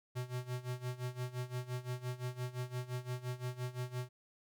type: tone with tremolo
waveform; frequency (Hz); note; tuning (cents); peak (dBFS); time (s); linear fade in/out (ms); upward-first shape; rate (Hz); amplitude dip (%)
square; 124.9; B2; +20; -36; 0.15-4.09; 20; sine; 5.8; 85
effects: none